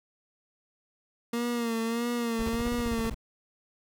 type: tone with vibrato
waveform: 30% pulse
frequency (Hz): 233.1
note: A#3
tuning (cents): 0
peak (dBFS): -25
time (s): 1.33-3.1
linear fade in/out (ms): 5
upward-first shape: sine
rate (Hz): 1.6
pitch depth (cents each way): 53
type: noise bursts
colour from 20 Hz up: brown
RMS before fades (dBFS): -34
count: 12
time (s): 2.39-3.145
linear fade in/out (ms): 5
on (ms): 40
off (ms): 25
effects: none